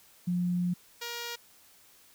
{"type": "tone pair in turn", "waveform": ["sine", "5% pulse"], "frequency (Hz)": [177.5, 473.3], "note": ["F3", "A#4"], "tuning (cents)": [28, 26], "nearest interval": "octave + perfect fourth", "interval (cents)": 1698, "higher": "second", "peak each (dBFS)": [-26, -24], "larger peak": "second", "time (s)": [[0.27, 0.74], [1.01, 1.36]], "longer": "first", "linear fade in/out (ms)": 10, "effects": ["white hiss -59 dBFS RMS until 2.14 s"]}